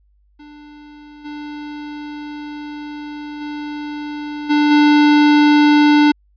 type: tone with level steps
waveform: square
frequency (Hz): 296.1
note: D4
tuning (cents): +14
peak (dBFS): -38 / -28 / -25 / -12 / -9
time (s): 0.39-6.12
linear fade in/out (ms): 10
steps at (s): 1.24 / 3.4 / 4.49 / 4.7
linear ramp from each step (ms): 20
effects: added 50 Hz sine -53 dBFS peak until 6.36 s + resampled to 11025 Hz